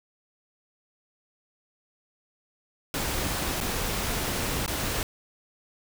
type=noise with dropouts; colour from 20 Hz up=pink; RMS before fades=-29 dBFS; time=2.94-5.03 s; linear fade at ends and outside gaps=1 ms; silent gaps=3.604-3.61 / 4.662-4.678 s; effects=none